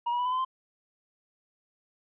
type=tone with pitch steps; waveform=triangle; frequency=950 / 967.7 / 985.8 / 1004.2 / 1022.9 / 1042 Hz; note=A#5 / B5 / B5 / B5 / C6 / C6; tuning=+33 / -36 / -3 / +29 / -39 / -7 cents; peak=-24 dBFS; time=0.06-0.45 s; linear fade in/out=10 ms; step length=65 ms; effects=resampled to 8000 Hz